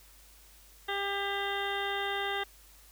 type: harmonic tone with a mistuned harmonic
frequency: 398.7 Hz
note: G4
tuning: 29 cents sharp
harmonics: 1 / 2 / 3 / 4 / 5 / 7 / 8 / 9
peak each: -37 / -36 / -41 / -38 / -38 / -43 / -42 / -41 dBFS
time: 0.88-2.44 s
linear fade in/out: 10 ms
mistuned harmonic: 9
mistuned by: +16 cents
effects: added 50 Hz sine -58 dBFS peak until 2.91 s + white hiss -58 dBFS RMS until 2.91 s